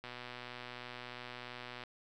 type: click train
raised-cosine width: 0.3 ms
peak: -29 dBFS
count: 222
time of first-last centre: 0.04-1.837 s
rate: 123 Hz
effects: none